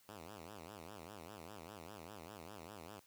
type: tone with vibrato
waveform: 5% pulse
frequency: 92.5 Hz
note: F#2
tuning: in tune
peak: -39 dBFS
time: 0.08-3 s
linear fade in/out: 10 ms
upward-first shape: sine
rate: 5 Hz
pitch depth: 280 cents each way
effects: white hiss -69 dBFS RMS until 3.06 s + high-pass 60 Hz 12 dB/octave